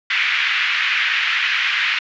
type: band-pass noise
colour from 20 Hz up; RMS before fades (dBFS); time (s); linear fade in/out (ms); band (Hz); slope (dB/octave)
white; -19; 0.1-1.99; 5; 1600 to 2700; 24
effects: resampled to 16000 Hz